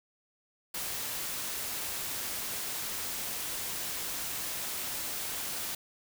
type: noise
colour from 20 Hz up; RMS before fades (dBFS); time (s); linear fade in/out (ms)
white; -36; 0.74-5.75; 5
effects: none